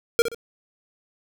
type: tone with echo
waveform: square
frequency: 466.2 Hz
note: A#4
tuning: in tune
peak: -14 dBFS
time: 0.19-0.22 s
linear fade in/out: 0 ms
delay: 63 ms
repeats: 2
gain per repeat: -10 dB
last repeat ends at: 0.346 s
effects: none